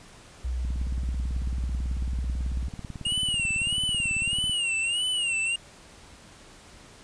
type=tone; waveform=sine; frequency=62 Hz; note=B1; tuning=7 cents sharp; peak=-26 dBFS; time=0.44-2.68 s; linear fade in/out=10 ms
type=click train; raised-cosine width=5 ms; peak=-24 dBFS; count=71; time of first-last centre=0.65-4.496 s; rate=18.2 Hz
type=tone with vibrato; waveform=square; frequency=2826 Hz; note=F7; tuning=20 cents sharp; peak=-25 dBFS; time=3.05-5.56 s; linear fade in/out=5 ms; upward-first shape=sine; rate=1.6 Hz; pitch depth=110 cents each way
effects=pink hiss -50 dBFS RMS until 7.03 s + resampled to 22050 Hz